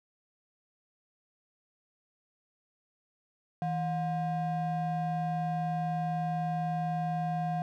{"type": "ring-modulated tone", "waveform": "triangle", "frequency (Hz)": 440, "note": "A4", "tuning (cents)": 0, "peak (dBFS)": -24, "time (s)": [3.62, 7.62], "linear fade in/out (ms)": 0, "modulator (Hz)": 278, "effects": []}